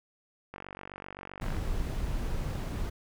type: click train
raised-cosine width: 0.5 ms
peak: -26 dBFS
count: 50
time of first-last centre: 0.54-1.567 s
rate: 47.7 Hz
type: noise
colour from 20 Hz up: brown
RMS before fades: -32 dBFS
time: 1.41-2.9 s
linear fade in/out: 10 ms
effects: none